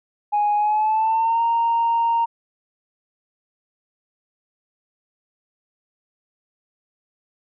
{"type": "tone with pitch glide", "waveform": "sine", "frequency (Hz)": [830.6, 926.9], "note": ["G#5", "A#5"], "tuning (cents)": [0, -10], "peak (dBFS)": -15, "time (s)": [0.32, 2.26], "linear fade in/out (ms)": 20, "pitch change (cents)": 190, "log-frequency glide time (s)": [0.56, 1.42], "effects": ["tanh soft clip ceiling -13 dBFS"]}